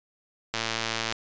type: click train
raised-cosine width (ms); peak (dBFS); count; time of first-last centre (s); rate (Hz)
0.2; -10; 67; 0.54-1.124; 113
effects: resampled to 16000 Hz